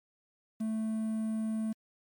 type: tone with quantisation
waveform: triangle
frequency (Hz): 220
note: A3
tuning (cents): 0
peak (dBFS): -28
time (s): 0.6-1.73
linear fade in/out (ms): 10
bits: 9
effects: MP3 96 kbps